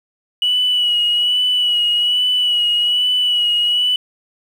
sine tone with vibrato, 2936 Hz, F#7, 14 cents flat, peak -12 dBFS, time 0.42-3.96 s, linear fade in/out 2 ms, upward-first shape sine, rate 1.2 Hz, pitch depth 30 cents each way, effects tanh soft clip ceiling -9 dBFS + 7-bit

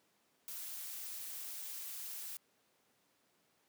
blue noise, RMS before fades -45 dBFS, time 0.48-2.37 s, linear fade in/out 0 ms, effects pink hiss -74 dBFS RMS until 3.68 s + high-pass 200 Hz 12 dB/octave

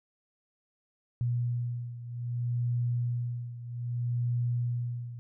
sine beating tone pair, 120.5 / 121.13 Hz, B2 / B2, -42 / -33 cents, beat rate 0.63 Hz, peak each -30 / -34 dBFS, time 1.21-5.19 s, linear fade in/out 0 ms, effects none

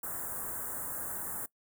white band-stop noise, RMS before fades -38 dBFS, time 0.03-1.46 s, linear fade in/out 5 ms, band 1700 to 7800 Hz, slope 48 dB/octave, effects noise-tail reverb RT60 0.1 s tail -21 dB re dry

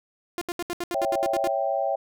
sawtooth tone bursts, 349.2 Hz, F4, in tune, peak -23 dBFS, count 11, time 0.38-1.473 s, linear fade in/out 0 ms, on 33 ms, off 73 ms
sine chord, C# diminished, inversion none, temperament equal, 554.4 / 659.3 / 784 Hz, C#5 / E5 / G5, 0 / 0 / 0 cents, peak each -27 dBFS, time 0.94-1.96 s, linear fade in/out 10 ms
effects none

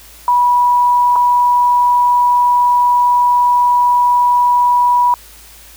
sine tone with dropouts, 976 Hz, B5, 21 cents flat, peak -8 dBFS, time 0.28-5.14 s, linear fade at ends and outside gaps 1 ms, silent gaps 1.158-1.162 s, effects added 55 Hz sine -43 dBFS peak until 5.76 s + white hiss -40 dBFS RMS until 5.76 s

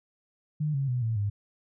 sine tone with pitch steps, 151.4 / 137.24 / 124.4 / 112.77 / 102.22 Hz, D#3 / C#3 / B2 / A2 / G#2, -47 / -17 / +13 / +43 / -27 cents, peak -25 dBFS, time 0.6-1.3 s, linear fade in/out 10 ms, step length 140 ms, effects none

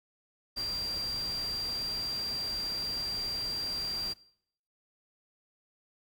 sine tone in noise, 4733 Hz, D8, 13 cents sharp, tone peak -32 dBFS, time 0.56-4.14 s, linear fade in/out 20 ms, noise pink, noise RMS -44 dBFS, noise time 0.56-4.14 s, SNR +9 dB, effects noise-tail reverb RT60 0.7 s tail -22 dB re dry

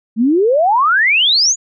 sine exponential sweep, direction up, 210 to 7040 Hz, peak -9 dBFS, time 0.16-1.56 s, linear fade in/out 50 ms, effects none

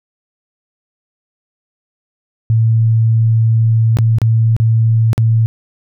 sine tone with dropouts, 112.8 Hz, A2, 44 cents sharp, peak -8 dBFS, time 2.5-5.46 s, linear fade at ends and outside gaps 0 ms, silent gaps 3.97-3.987 / 4.185-4.217 / 4.565-4.6 / 5.131-5.179 s, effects none

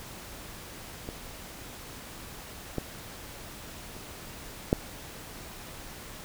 clicks, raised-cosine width 2 ms, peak -23 / -16 / -29 / -8 dBFS, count 4, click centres 1.089 / 2.783 / 3.966 / 4.729 s, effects pink hiss -44 dBFS RMS until 6.24 s

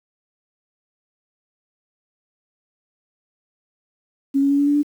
sine tone with pitch steps, 275.4 / 278.8 / 282.2 / 285.6 / 289.1 / 292.6 Hz, C#4 / C#4 / C#4 / D4 / D4 / D4, -11 / +10 / +31 / -48 / -27 / -6 cents, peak -14 dBFS, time 4.34-4.832 s, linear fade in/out 20 ms, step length 82 ms, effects 8-bit

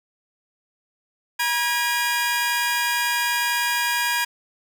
sawtooth tone cluster, 959 / 1642 / 2423 Hz, A#5 / G#6 / D#7, +49 / -20 / -47 cents, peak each -21 / -20 / -24 dBFS, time 1.39-4.25 s, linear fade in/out 10 ms, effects none

